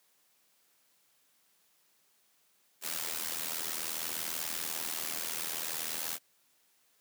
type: noise with amplitude modulation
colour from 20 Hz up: white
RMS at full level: -33 dBFS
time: 2.81-6.19 s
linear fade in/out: 50 ms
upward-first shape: sine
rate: 80.5 Hz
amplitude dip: 80%
effects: white hiss -70 dBFS RMS until 7 s + high-pass 150 Hz 12 dB/octave